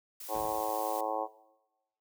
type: noise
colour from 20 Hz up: blue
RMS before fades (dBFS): -44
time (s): 0.2-1.01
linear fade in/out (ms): 5
type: harmonic tone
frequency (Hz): 108.7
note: A2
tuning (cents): -21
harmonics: 3 / 4 / 5 / 6 / 7 / 8 / 9 / 10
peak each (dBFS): -43 / -42 / -35 / -43 / -36 / -38 / -42 / -42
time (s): 0.28-1.28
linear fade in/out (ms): 50
type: noise with exponential decay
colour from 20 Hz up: brown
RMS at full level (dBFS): -39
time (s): 0.34-0.94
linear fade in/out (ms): 2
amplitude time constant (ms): 130
effects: noise-tail reverb RT60 1.0 s tail -18 dB re dry + high-pass 60 Hz 12 dB/octave